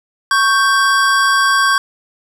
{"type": "tone pair together", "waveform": "square", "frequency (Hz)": [1108.7, 1568], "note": ["C#6", "G6"], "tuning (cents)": [0, 0], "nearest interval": "tritone", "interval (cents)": 600, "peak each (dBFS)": -14, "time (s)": [0.31, 1.78], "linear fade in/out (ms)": 2, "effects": ["low-pass 10000 Hz 12 dB/octave", "7-bit"]}